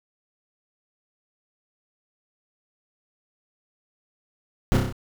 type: noise with echo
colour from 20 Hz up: brown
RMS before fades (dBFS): -18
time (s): 4.72-4.77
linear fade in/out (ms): 0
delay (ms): 31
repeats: 5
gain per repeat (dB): -3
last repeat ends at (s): 4.925
effects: none